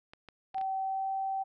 clicks, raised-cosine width 0.3 ms, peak -32 dBFS, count 5, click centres 0.135 / 0.287 / 0.545 / 0.582 / 0.613 s
sine tone with pitch glide, 768 to 773.3 Hz, G5 to G5, -36 to -24 cents, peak -30 dBFS, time 0.54-1.44 s, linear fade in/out 20 ms, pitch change +12 cents, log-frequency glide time 0.8-1.1 s
effects none

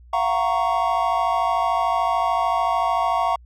triangle chord, Gb major seventh, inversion third, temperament equal with one note detuned, 686.5 / 740 / 932.3 / 1108.7 Hz, F5 / Gb5 / Bb5 / Db6, -30 / 0 / 0 / 0 cents, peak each -22 dBFS, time 0.13-3.36 s, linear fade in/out 5 ms, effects added 60 Hz sine -44 dBFS peak until 3.45 s

